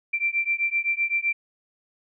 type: beating tone pair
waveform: sine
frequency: 2349 / 2356.8 Hz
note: D7 / D7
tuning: 0 / +6 cents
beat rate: 7.8 Hz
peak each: -25 dBFS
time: 0.13-1.33 s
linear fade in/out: 10 ms
effects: none